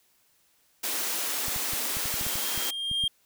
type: high-pass noise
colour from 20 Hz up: white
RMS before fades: -30 dBFS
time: 0.83-2.71 s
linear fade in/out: 10 ms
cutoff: 210 Hz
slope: 96 dB/octave
type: clicks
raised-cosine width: 5 ms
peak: -27 dBFS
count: 12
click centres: 1.483 / 1.562 / 1.734 / 1.969 / 2.057 / 2.141 / 2.212 / 2.266 / 2.356 / 2.577 / 2.914 / 3.039 s
type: tone with exponential growth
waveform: triangle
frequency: 3210 Hz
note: G7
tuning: 40 cents sharp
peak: -21 dBFS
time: 1.6-3.08 s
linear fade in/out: 5 ms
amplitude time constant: 320 ms
effects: white hiss -66 dBFS RMS until 3.25 s